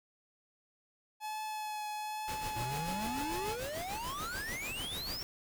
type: tone with vibrato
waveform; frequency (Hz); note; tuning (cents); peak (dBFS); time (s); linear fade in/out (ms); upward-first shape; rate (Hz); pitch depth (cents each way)
45% pulse; 854; G#5; +48; -37; 1.2-3.57; 50; triangle; 1.1; 19
type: noise with tremolo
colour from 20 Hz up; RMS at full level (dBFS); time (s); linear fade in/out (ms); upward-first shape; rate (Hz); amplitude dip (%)
pink; -41; 2.28-5.23; 0; sine; 6.8; 65
type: exponential sweep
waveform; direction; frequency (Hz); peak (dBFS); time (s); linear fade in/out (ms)
square; up; 109 to 5580; -39; 2.56-5.23; 5
effects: none